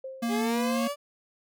sine tone with exponential decay, 528 Hz, C5, 16 cents sharp, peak -33 dBFS, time 0.04-0.69 s, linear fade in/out 5 ms, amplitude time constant 140 ms
square tone, 233.1 Hz, A#3, in tune, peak -27 dBFS, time 0.22-0.88 s, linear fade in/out 10 ms
30% pulse linear sweep, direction up, 398.2 to 587.3 Hz, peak -27 dBFS, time 0.28-0.96 s, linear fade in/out 50 ms
effects none

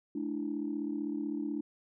sine chord, A suspended fourth, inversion none, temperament equal with one note detuned, 214.5 / 293.7 / 329.6 Hz, A3 / D4 / E4, -44 / 0 / 0 cents, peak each -39 / -34 / -38 dBFS, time 0.15-1.61 s, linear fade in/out 5 ms, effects tanh soft clip ceiling -24 dBFS

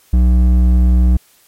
sine tone with hard clipping, 61.5 Hz, B1, 7 cents flat, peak -9 dBFS, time 0.13-1.17 s, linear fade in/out 5 ms, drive 8 dB, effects white hiss -51 dBFS RMS until 1.47 s + MP3 64 kbps

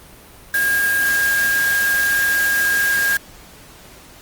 sine tone in noise, 1623 Hz, G#6, 40 cents flat, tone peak -15 dBFS, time 0.54-3.17 s, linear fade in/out 2 ms, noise white, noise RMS -25 dBFS, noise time 0.54-3.17 s, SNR +7 dB, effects pink hiss -43 dBFS RMS until 4.21 s + Opus 32 kbps

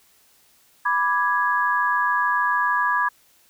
sine chord, G# diminished, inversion first, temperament equal, 987.8 / 1174.7 / 1661.2 Hz, B5 / D6 / G#6, 0 / 0 / 0 cents, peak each -22 / -24 / -22 dBFS, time 0.85-3.09 s, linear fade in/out 10 ms, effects white hiss -58 dBFS RMS until 3.49 s

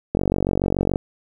click train, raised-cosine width 2 ms, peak -6 dBFS, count 39, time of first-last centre 0.15-0.959 s, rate 47 Hz, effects 8-bit

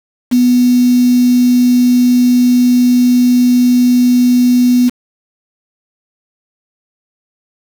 sine tone with quantisation, 246.9 Hz, B3, in tune, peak -6 dBFS, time 0.31-4.9 s, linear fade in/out 20 ms, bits 4, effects none

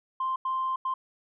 sine tone bursts at uneven times, 1046.5 Hz, C6, in tune, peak -25 dBFS, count 3, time 0.2-0.36 / 0.45-0.76 / 0.85-0.94 s, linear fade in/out 5 ms, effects tanh soft clip ceiling -22 dBFS

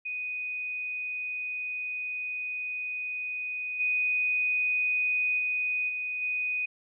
sine tone with level steps, 2489 Hz, D#7, in tune, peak -31 / -24 / -26 / -30 / -27 dBFS, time 0.05-6.66 s, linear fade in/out 10 ms, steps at 3.79 / 5.38 / 5.88 / 6.21 s, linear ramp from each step 20 ms, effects none

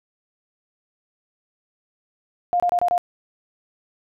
sine tone bursts, 707 Hz, F5, 21 cents sharp, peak -16 dBFS, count 5, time 2.53-2.979 s, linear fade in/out 0 ms, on 69 ms, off 26 ms, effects none

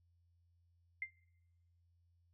sine tone with exponential decay, 2093 Hz, C7, in tune, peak -34 dBFS, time 1.02-1.12 s, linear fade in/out 2 ms, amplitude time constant 21 ms, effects noise-tail reverb RT60 1.0 s tail -26 dB re dry + added 86 Hz sine -70 dBFS peak until 2.33 s

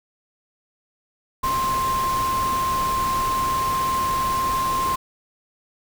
sine tone in noise, 1053 Hz, C6, 11 cents sharp, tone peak -20 dBFS, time 1.43-4.96 s, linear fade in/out 10 ms, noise pink, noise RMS -30 dBFS, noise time 1.43-4.96 s, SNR +7 dB, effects none

